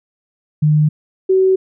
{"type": "tone pair in turn", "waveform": "sine", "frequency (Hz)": [151.7, 378.2], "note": ["D#3", "F#4"], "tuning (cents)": [-44, 38], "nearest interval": "octave + major third", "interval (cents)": 1582, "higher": "second", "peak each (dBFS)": -9, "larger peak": "neither", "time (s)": [[0.62, 0.89], [1.29, 1.56]], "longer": "neither", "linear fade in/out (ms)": 10, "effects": []}